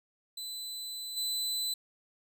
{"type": "tone with level steps", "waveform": "sawtooth", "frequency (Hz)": 4010, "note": "B7", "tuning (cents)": 26, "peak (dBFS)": [-35, -28], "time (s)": [0.37, 1.74], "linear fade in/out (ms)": 5, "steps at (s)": 1.16, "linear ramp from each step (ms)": 20, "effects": []}